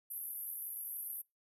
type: band-pass noise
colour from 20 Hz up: pink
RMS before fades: -43 dBFS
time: 0.1-1.22 s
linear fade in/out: 10 ms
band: 11000 to 13000 Hz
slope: 96 dB/octave
effects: noise-tail reverb RT60 0.2 s tail -24 dB re dry